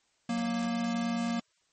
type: tone pair together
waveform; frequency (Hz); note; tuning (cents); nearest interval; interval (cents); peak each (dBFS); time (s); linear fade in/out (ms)
square; 184.28 / 234.4; F#3 / A#3; -7 / +10; major third; 417; -37 / -30; 0.29-1.4; 5
effects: white hiss -71 dBFS RMS until 1.72 s + MP3 32 kbps